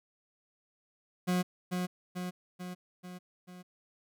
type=tone with echo; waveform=40% pulse; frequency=180.6 Hz; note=F#3; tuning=42 cents flat; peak=-26 dBFS; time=1.27-1.43 s; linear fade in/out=20 ms; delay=440 ms; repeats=5; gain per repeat=-4 dB; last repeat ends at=3.63 s; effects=none